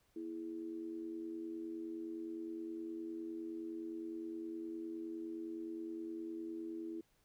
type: tone with amplitude modulation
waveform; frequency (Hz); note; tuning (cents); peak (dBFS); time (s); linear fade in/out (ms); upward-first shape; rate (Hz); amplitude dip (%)
sine; 330; E4; +2; -38; 0.16-7.01; 5; sine; 89.7; 70
effects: pink hiss -75 dBFS RMS until 7.24 s